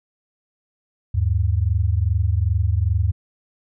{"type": "tone pair together", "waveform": "sine", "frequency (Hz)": [78.49, 101], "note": ["D#2", "G#2"], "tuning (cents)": [16, -48], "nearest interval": "major third", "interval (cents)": 436, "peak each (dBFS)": -19, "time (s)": [1.14, 3.12], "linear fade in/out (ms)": 10, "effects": []}